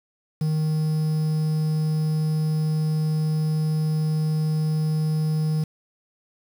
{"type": "tone with quantisation", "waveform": "triangle", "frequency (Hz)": 155.56, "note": "D#3", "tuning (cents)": 0, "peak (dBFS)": -18, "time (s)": [0.41, 5.64], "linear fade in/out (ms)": 5, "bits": 7, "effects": []}